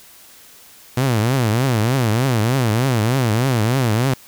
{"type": "tone with vibrato", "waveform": "sawtooth", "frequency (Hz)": 120, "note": "B2", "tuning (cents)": -49, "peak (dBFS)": -11, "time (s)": [0.97, 4.14], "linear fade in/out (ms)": 5, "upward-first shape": "triangle", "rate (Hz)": 3.3, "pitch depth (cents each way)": 260, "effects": ["white hiss -45 dBFS RMS until 4.27 s"]}